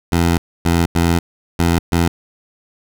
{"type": "tone bursts at uneven times", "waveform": "15% pulse", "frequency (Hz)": 84.9, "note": "F2", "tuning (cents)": -48, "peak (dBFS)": -6, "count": 5, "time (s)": [[0.12, 0.38], [0.65, 0.86], [0.95, 1.19], [1.59, 1.79], [1.92, 2.08]], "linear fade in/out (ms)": 5, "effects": []}